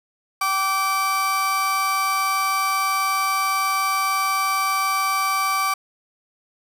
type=tone pair together; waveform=35% pulse; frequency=771 / 1161.9 Hz; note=G5 / D6; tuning=-29 / -19 cents; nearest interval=perfect fifth; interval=710 cents; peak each=-26 / -18 dBFS; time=0.41-5.74 s; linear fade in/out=5 ms; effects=none